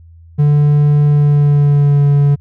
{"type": "tone with pitch glide", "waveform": "triangle", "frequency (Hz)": [146.83, 143.06], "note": ["D3", "D3"], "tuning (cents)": [0, -45], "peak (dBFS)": -5, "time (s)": [0.38, 2.36], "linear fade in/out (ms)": 20, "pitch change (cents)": -45, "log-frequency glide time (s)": [1.07, 2.04], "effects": ["added 83 Hz sine -37 dBFS peak until 2.4 s"]}